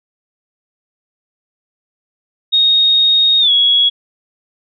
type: tone with pitch glide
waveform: sine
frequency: 3729 to 3341 Hz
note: A#7 to G#7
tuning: 0 to +10 cents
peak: -8 dBFS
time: 2.52-3.9 s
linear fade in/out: 20 ms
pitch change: -190 cents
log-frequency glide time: 3.4-3.51 s
effects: none